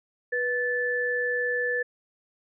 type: tone pair together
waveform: sine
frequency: 490.2 / 1746.9 Hz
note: B4 / A6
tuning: -13 / -13 cents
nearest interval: octave + minor seventh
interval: 2200 cents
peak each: -28 / -26 dBFS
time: 0.32-1.83 s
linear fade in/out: 10 ms
effects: none